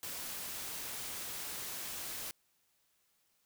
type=noise; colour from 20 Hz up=white; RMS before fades=-42 dBFS; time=0.03-2.31 s; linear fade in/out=0 ms; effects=white hiss -75 dBFS RMS until 3.45 s